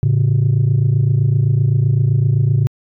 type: tone pair together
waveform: sine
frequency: 110.8 / 138.59 Hz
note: A2 / C#3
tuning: +13 / 0 cents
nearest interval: major third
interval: 387 cents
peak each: -12 dBFS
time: 0.03-2.67 s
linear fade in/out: 0 ms
effects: tanh soft clip ceiling -8 dBFS